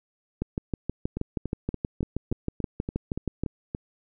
two click trains, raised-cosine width 3 ms, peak -14 / -17 dBFS, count 20 / 10, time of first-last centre 0.42-3.436 / 1.17-3.749 s, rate 6.3 / 3.49 Hz, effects none

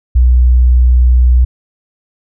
sine tone, 61.74 Hz, B1, in tune, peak -4 dBFS, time 0.15-1.45 s, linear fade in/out 10 ms, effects none

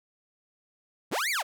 sawtooth linear two-way sweep, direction up then down, 70.1 to 2400 to 494.9 Hz, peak -23 dBFS, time 1.11-1.43 s, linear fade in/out 20 ms, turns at 1.3 s, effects none

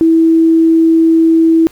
sine tone, 326.3 Hz, E4, 18 cents flat, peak -5 dBFS, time 0.01-1.67 s, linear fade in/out 0 ms, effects pink hiss -43 dBFS RMS until 1.71 s

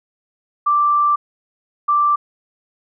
sine tone bursts at uneven times, 1174.7 Hz, D6, in tune, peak -12 dBFS, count 2, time 0.66-1.16 / 1.88-2.16 s, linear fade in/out 10 ms, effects none

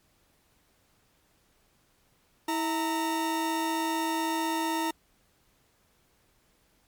40% pulse tone pair together, 325.5 / 920.7 Hz, E4 / A#5, -22 / -22 cents, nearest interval octave + tritone, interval 1800 cents, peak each -29 / -29 dBFS, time 2.48-4.91 s, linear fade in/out 5 ms, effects pink hiss -67 dBFS RMS until 6.87 s + MP3 96 kbps

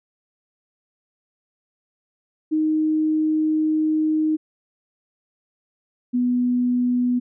sine tone pair in turn, 311.1 / 246.6 Hz, D#4 / B3, 0 / -2 cents, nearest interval major third, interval 402 cents, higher first, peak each -17 dBFS, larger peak neither, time 2.51-4.37 / 6.13-7.2 s, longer first, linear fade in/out 20 ms, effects none

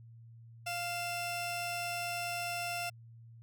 sawtooth tone pair together, 698.5 / 2685 Hz, F5 / E7, 0 / +31 cents, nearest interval octave + major seventh, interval 2331 cents, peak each -33 / -36 dBFS, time 0.66-2.9 s, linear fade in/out 10 ms, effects added 115 Hz sine -51 dBFS peak until 3.42 s

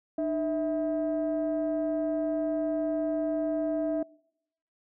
sine tone pair together, 303.5 / 651 Hz, D#4 / E5, -43 / -22 cents, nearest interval octave + minor second, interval 1321 cents, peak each -28 / -28 dBFS, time 0.18-4.03 s, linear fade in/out 5 ms, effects noise-tail reverb RT60 0.8 s tail -26 dB re dry + tanh soft clip ceiling -21 dBFS

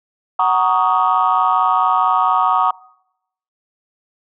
sine chord, D# minor seventh, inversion first, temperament just, 746.7 / 933.4 / 1120.1 / 1244.5 Hz, F#5 / A#5 / C#6 / D#6, +16 / +2 / +18 / 0 cents, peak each -17 dBFS, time 0.39-2.71 s, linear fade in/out 5 ms, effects noise-tail reverb RT60 0.8 s tail -24 dB re dry + tanh soft clip ceiling -4 dBFS

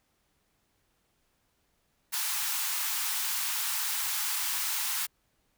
white high-pass noise, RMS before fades -31 dBFS, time 2.12-5.07 s, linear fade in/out 20 ms, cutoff 800 Hz, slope 96 dB/octave, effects pink hiss -73 dBFS RMS until 5.57 s

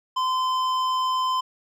triangle tone with hard clipping, 1028 Hz, C6, 31 cents flat, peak -23 dBFS, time 0.16-1.41 s, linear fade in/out 10 ms, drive 14 dB, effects none

